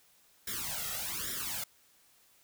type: noise with flanger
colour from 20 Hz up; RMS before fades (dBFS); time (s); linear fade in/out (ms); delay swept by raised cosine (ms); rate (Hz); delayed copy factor
white; -37; 0.47-1.64; 5; 0.55 to 1.55; 1.2; +0.95
effects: white hiss -65 dBFS RMS until 2.43 s